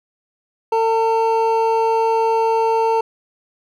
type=tone pair together; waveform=triangle; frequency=450.6 / 900 Hz; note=A4 / A5; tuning=+41 / +39 cents; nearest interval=octave; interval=1198 cents; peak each=-15 dBFS; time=0.72-3.01 s; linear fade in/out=5 ms; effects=none